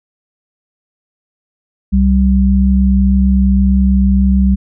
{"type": "tone pair together", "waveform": "sine", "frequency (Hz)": [65.41, 194.37], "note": ["C2", "G3"], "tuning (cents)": [0, -14], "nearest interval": "octave + perfect fifth", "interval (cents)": 1886, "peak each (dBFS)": -10, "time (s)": [1.92, 4.56], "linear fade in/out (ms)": 20, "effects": []}